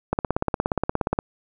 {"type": "click train", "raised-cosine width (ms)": 1, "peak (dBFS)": -7, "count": 19, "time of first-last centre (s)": [0.13, 1.189], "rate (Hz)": 17, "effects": []}